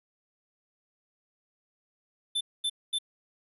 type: tone bursts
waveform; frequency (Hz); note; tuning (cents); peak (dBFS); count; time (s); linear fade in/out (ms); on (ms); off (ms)
square; 3534; A7; +7; -27; 3; 2.35-2.987; 10; 59; 230
effects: resampled to 32000 Hz